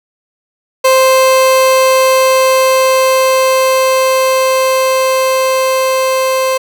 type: tone with level ramp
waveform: 30% pulse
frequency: 523.3 Hz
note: C5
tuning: in tune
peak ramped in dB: -3 to -8 dBFS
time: 0.84-6.58 s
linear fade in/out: 10 ms
effects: none